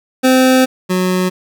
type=tone pair in turn; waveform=25% pulse; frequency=258.6 / 183.6 Hz; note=C4 / F#3; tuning=-20 / -13 cents; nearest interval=tritone; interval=593 cents; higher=first; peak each=-4 / -9 dBFS; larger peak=first; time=0.23-0.66 / 0.89-1.3 s; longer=first; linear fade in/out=20 ms; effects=none